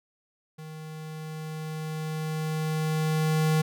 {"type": "tone with level ramp", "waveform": "square", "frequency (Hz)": 156.5, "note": "D#3", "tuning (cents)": 10, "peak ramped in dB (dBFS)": [-40, -21], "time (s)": [0.58, 3.62], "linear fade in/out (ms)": 10, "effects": []}